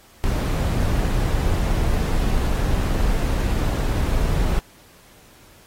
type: noise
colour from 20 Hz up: brown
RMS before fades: -20 dBFS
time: 0.24-4.59 s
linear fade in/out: 0 ms
effects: pink hiss -51 dBFS RMS until 5.66 s + AAC 48 kbps